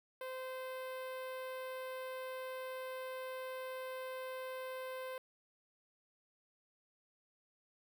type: tone with notch filter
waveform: sawtooth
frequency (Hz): 517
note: C5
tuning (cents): -21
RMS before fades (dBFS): -44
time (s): 0.21-5.18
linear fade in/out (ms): 2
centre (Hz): 6500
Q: 0.59
effects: none